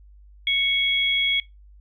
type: tone pair together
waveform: sine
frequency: 2217 / 3322 Hz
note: C#7 / G#7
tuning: 0 / 0 cents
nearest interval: perfect fifth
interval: 700 cents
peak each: -22 / -21 dBFS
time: 0.47-1.4 s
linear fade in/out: 2 ms
effects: noise-tail reverb RT60 0.2 s tail -22 dB re dry + added 50 Hz sine -46 dBFS peak until 1.8 s